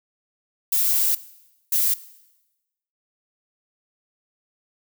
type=noise bursts at uneven times; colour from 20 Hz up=violet; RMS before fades=-20 dBFS; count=2; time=0.72-1.15 / 1.72-1.94 s; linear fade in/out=5 ms; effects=noise-tail reverb RT60 1.0 s tail -18 dB re dry